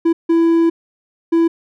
triangle tone bursts at uneven times, 332.4 Hz, E4, 15 cents sharp, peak -8 dBFS, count 3, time 0.05-0.13 / 0.29-0.7 / 1.32-1.48 s, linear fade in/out 10 ms, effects none

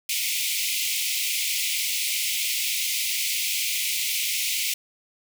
pink high-pass noise, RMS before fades -26 dBFS, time 0.09-4.74 s, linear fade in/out 5 ms, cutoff 2100 Hz, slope 96 dB/octave, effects none

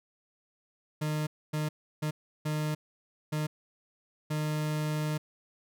40% pulse tone bursts at uneven times, 152.6 Hz, D#3, 33 cents flat, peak -28 dBFS, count 6, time 1.01-1.27 / 1.53-1.69 / 2.02-2.11 / 2.45-2.75 / 3.32-3.47 / 4.3-5.18 s, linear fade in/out 10 ms, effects none

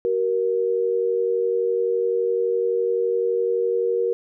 sine tone pair together, 378.2 / 470 Hz, F#4 / A#4, +38 / +14 cents, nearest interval major third, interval 376 cents, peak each -24 / -20 dBFS, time 0.05-4.13 s, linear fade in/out 0 ms, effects none

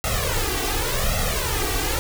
pink noise with flanger, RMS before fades -23 dBFS, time 0.04-1.99 s, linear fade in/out 0 ms, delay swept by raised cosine 1.5 to 2.6 ms, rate 0.89 Hz, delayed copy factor +0.95, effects none

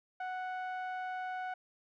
sawtooth tone with low-pass filter, 740 Hz, F#5, in tune, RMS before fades -39 dBFS, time 0.2-1.54 s, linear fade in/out 5 ms, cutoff 1500 Hz, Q 1.1, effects none

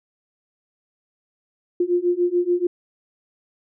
sine beating tone pair, 349.2 / 356.1 Hz, F4 / F4, 0 / +34 cents, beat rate 6.9 Hz, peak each -21 / -20 dBFS, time 1.8-2.67 s, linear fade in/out 5 ms, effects none

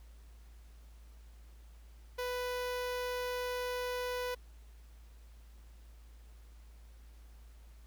sawtooth tone with notch filter, 495.9 Hz, B4, 7 cents sharp, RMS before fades -37 dBFS, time 2.18-4.35 s, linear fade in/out 10 ms, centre 7900 Hz, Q 1.9, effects added 56 Hz sine -52 dBFS peak until 7.86 s + pink hiss -67 dBFS RMS until 7.86 s

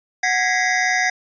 square tone cluster, 739 / 1653 / 1925 / 2050 Hz, F#5 / G#6 / B6 / C7, -2 / -9 / -45 / -36 cents, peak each -23 dBFS, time 0.23-1.1 s, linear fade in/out 5 ms, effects resampled to 16000 Hz

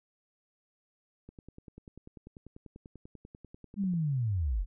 click train, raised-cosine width 3 ms, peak -35 dBFS, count 28, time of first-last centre 1.29-3.937 s, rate 10.2 Hz
sine linear sweep, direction down, 207.7 to 36.35 Hz, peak -27 dBFS, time 3.76-4.66 s, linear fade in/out 50 ms
effects none

